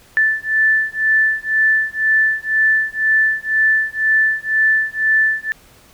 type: beating tone pair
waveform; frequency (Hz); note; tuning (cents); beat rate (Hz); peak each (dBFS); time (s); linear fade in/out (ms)
sine; 1757 / 1759; A6 / A6; -3 / -1; 2; -16; 0.17-5.52; 0
effects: pink hiss -48 dBFS RMS until 5.93 s

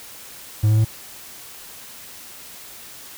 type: tone with pitch steps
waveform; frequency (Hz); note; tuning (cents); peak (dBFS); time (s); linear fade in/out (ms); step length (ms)
triangle; 106.8 / 108.54 / 110.31; G#2 / A2 / A2; +49 / -23 / +5; -11; 0.63-0.849; 10; 73
effects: white hiss -40 dBFS RMS until 3.17 s

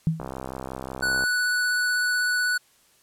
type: tone with exponential decay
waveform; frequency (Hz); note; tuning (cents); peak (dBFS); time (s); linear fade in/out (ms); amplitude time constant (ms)
sine; 161.2; E3; -38; -15; 0.07-0.3; 0; 48
type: click train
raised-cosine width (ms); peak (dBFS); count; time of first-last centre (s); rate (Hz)
1; -19; 69; 0.2-1.238; 65.5
type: tone with vibrato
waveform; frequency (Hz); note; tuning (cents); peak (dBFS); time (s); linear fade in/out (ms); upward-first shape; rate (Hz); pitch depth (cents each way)
square; 1480; F#6; 0; -22; 1.02-2.58; 10; sine; 16; 9
effects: white hiss -60 dBFS RMS until 3.02 s + low-pass 12000 Hz 12 dB/octave

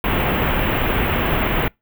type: band-stop noise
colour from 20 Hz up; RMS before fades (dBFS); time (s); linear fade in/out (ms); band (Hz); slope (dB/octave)
pink; -19; 0.04-1.68; 2; 3100 to 15000; 48
effects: noise-tail reverb RT60 0.2 s tail -26 dB re dry

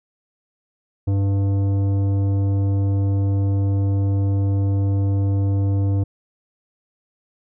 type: tone with tanh clipping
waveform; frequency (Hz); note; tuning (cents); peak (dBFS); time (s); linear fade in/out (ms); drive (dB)
sine; 98.7; G2; +12; -18; 1.07-6.04; 10; 12
effects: none

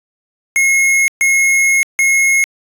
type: tone bursts at uneven times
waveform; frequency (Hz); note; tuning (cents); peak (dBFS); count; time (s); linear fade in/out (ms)
square; 2164; C#7; -42; -10; 3; 0.56-1.08 / 1.21-1.83 / 1.99-2.44; 0
effects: resampled to 32000 Hz

